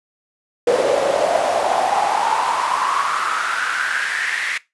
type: noise with high-pass filter sweep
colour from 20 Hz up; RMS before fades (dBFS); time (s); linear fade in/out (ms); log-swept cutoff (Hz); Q
brown; -19; 0.67-4.58; 5; 490 to 2000; 6.4
effects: noise-tail reverb RT60 0.2 s tail -19 dB re dry + resampled to 24000 Hz